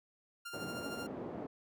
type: tone with tremolo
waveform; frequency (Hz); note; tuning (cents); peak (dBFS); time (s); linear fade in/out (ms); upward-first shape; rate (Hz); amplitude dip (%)
sawtooth; 1396.9; F6; 0; -38; 0.45-1.07; 10; sine; 13; 45
type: band-pass noise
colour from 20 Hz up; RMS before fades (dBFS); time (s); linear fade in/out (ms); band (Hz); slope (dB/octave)
pink; -43; 0.53-1.47; 10; 210 to 590; 12
effects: none